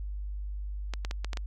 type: clicks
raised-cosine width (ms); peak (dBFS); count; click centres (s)
0.2; -18; 6; 0.937 / 1.049 / 1.111 / 1.246 / 1.332 / 1.372
effects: added 50 Hz sine -33 dBFS peak until 1.46 s